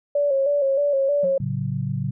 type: tone with vibrato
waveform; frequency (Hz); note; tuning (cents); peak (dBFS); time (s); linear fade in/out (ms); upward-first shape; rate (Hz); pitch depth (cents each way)
sine; 560; C#5; +18; -17; 0.15-1.38; 5; square; 3.2; 52
type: tone with exponential decay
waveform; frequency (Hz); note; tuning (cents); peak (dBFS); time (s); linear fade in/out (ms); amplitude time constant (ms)
triangle; 181.4; F#3; -34; -27; 1.23-1.48; 5; 54
type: chord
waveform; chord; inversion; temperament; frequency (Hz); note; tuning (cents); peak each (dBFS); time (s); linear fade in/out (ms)
sine; F# minor; first; equal with one note detuned; 111.09 / 138.59 / 185; A2 / C#3 / F#3; +17 / 0 / 0; -28 / -25 / -29; 1.4-2.11; 5
effects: none